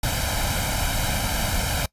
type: noise with comb filter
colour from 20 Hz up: pink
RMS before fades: -24 dBFS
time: 0.03-1.86 s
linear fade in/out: 5 ms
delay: 1.3 ms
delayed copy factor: +0.75
effects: noise-tail reverb RT60 0.1 s tail -22 dB re dry + resampled to 32000 Hz